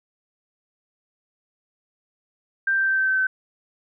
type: tone with pitch steps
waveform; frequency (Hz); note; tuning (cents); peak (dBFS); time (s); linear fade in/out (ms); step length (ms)
sine; 1576 / 1566.9 / 1557.9 / 1548.9 / 1540 / 1531.1; G6 / G6 / G6 / G6 / G6 / G6; +9 / -1 / -11 / -21 / -31 / -41; -18; 2.67-3.27; 5; 100
effects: none